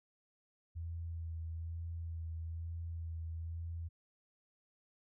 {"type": "tone with vibrato", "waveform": "sine", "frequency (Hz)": 82.7, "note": "E2", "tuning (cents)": 6, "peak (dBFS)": -39, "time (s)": [0.75, 3.89], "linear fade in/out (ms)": 20, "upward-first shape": "sine", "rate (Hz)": 1.1, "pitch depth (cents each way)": 22, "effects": []}